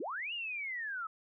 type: linear two-way sweep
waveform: sine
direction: up then down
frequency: 251.3 to 2900 to 1269 Hz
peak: -36 dBFS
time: 0-1.07 s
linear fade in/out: 5 ms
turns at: 0.33 s
effects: none